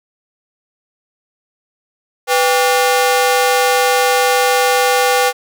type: ring-modulated tone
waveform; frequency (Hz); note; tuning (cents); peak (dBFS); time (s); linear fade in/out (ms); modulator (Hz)
sawtooth; 647; E5; -32; -4; 2.27-5.33; 50; 149
effects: none